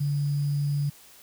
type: tone with sample-and-hold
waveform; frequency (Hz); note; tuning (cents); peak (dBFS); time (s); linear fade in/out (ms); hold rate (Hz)
sine; 143.8; D3; -36; -23; 0-0.9; 10; 4900
effects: white hiss -52 dBFS RMS until 1.22 s